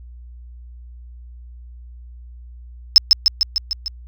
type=tone with echo; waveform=sine; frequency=5200 Hz; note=E8; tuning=24 cents flat; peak=-3 dBFS; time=2.96-2.98 s; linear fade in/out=0 ms; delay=150 ms; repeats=6; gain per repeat=-3 dB; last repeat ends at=3.88 s; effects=added 60 Hz sine -36 dBFS peak until 4.07 s